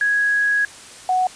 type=tone pair in turn; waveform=sine; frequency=1661.2 / 740 Hz; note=G#6 / F#5; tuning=0 / 0 cents; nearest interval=octave + major second; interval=1400 cents; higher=first; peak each=-15 dBFS; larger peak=neither; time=0.01-0.65 / 1.09-1.27 s; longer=first; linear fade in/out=2 ms; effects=white hiss -40 dBFS RMS until 1.35 s + resampled to 22050 Hz